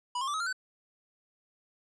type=tone with pitch steps; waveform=square; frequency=982 / 1070.9 / 1167.8 / 1273.5 / 1388.8 / 1514.5 Hz; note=B5 / C6 / D6 / D#6 / F6 / F#6; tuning=-10 / +40 / -10 / +40 / -10 / +40 cents; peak=-31 dBFS; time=0.15-0.528 s; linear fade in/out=5 ms; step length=63 ms; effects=resampled to 22050 Hz + 12-bit